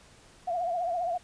sine tone with vibrato, 698.5 Hz, F5, in tune, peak -27 dBFS, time 0.47-1.18 s, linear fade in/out 10 ms, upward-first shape triangle, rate 15 Hz, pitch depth 100 cents each way, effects pink hiss -56 dBFS RMS until 1.23 s + resampled to 22050 Hz

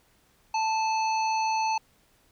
harmonic tone with a mistuned harmonic, 870 Hz, A5, 20 cents flat, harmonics 1 / 3 / 5 / 7, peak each -24 / -34 / -38 / -41 dBFS, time 0.54-1.78 s, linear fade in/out 5 ms, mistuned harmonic 1, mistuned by +25 cents, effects pink hiss -64 dBFS RMS until 2.31 s

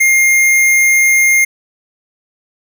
square tone, 2122 Hz, C7, 24 cents sharp, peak -8 dBFS, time 0-1.45 s, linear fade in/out 10 ms, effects none

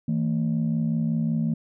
sine tone pair together, 161 / 226.4 Hz, E3 / A3, -41 / +50 cents, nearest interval tritone, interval 591 cents, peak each -23 dBFS, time 0.08-1.54 s, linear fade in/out 5 ms, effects tanh soft clip ceiling -17 dBFS

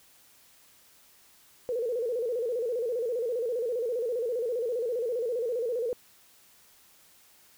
sine tone with vibrato, 475.5 Hz, A#4, 34 cents sharp, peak -27 dBFS, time 1.69-5.93 s, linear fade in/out 0 ms, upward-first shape square, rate 15 Hz, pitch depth 90 cents each way, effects white hiss -59 dBFS RMS until 7.57 s

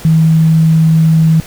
sine tone, 160.4 Hz, E3, 47 cents flat, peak -5 dBFS, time 0.05-1.4 s, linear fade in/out 0 ms, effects pink hiss -32 dBFS RMS until 1.46 s

